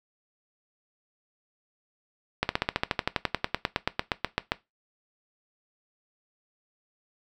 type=slowing click train; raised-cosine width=0.3 ms; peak=-7 dBFS; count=23; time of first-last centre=2.43-4.519 s; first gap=61 ms; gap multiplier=1.04; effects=noise-tail reverb RT60 0.2 s tail -18 dB re dry